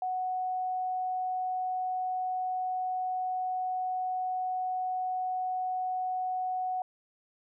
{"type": "tone", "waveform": "sine", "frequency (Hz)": 740, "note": "F#5", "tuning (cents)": 0, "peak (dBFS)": -29, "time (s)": [0.02, 6.82], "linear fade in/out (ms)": 2, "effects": []}